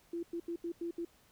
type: tone bursts at uneven times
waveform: sine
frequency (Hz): 340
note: F4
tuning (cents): -46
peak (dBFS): -35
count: 6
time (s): 0.13-0.23 / 0.33-0.4 / 0.48-0.56 / 0.64-0.72 / 0.81-0.91 / 0.98-1.05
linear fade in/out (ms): 5
effects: pink hiss -66 dBFS RMS until 1.31 s